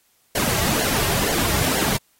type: noise with flanger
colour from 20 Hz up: pink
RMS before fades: -22 dBFS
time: 0.35-1.97 s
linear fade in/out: 5 ms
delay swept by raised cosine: 0.8 to 4.1 ms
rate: 2.1 Hz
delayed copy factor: -0.7
effects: white hiss -62 dBFS RMS until 2.19 s + AAC 48 kbps